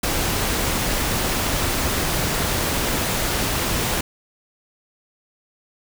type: noise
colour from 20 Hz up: pink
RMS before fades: -22 dBFS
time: 0.03-4.01 s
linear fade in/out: 5 ms
effects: none